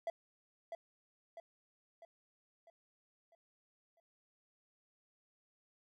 triangle tone with echo, 668 Hz, E5, 23 cents sharp, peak -33 dBFS, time 0.07-0.1 s, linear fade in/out 2 ms, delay 650 ms, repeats 6, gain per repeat -6 dB, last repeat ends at 4 s, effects none

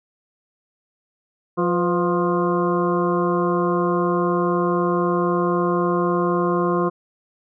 harmonic tone with a mistuned harmonic, 176.1 Hz, F3, 15 cents sharp, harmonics 1 / 2 / 3 / 4 / 6 / 7 / 8, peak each -23 / -21 / -26 / -30 / -24 / -30 / -37 dBFS, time 1.57-6.9 s, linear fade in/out 20 ms, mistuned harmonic 3, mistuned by -66 cents, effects none

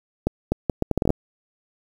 accelerating click train, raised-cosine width 2 ms, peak -6 dBFS, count 11, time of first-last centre 0.27-1.104 s, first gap 250 ms, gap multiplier 0.71, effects 7-bit

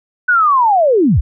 sine linear sweep, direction down, 1506 to 38.89 Hz, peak -8 dBFS, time 0.28-1.21 s, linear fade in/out 10 ms, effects none

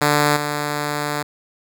5% pulse tone with level steps, 147.4 Hz, D3, 7 cents sharp, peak -3 / -10 dBFS, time 0.01-1.23 s, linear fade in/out 10 ms, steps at 0.36 s, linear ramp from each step 10 ms, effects none

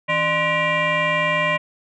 sine tone with frequency modulation, 1480 Hz, F#6, in tune, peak -16 dBFS, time 0.08-1.58 s, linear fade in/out 20 ms, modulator 439 Hz, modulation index 2.6, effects tanh soft clip ceiling -12 dBFS

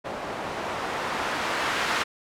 blue noise with low-pass filter sweep, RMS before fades -29 dBFS, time 0.04-2.04 s, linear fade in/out 20 ms, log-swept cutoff 640 to 1700 Hz, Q 0.8, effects none

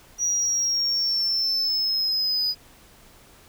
triangle exponential sweep, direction down, 5800 to 4949 Hz, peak -20 dBFS, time 0.18-2.55 s, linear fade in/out 50 ms, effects pink hiss -52 dBFS RMS until 3.48 s

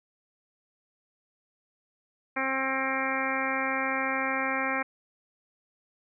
harmonic tone with a mistuned harmonic, 266.4 Hz, C4, 31 cents sharp, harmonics 1 / 2 / 3 / 4 / 5 / 6 / 7 / 8 / 9, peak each -35 / -35 / -35 / -35 / -35 / -35 / -35 / -35 / -35 dBFS, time 2.36-4.83 s, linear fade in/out 10 ms, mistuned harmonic 9, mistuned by -33 cents, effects none

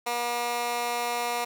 15% pulse tone with high-pass filter, 239.6 Hz, A#3, 48 cents sharp, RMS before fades -29 dBFS, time 0.06-1.45 s, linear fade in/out 10 ms, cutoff 720 Hz, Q 0.9, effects none

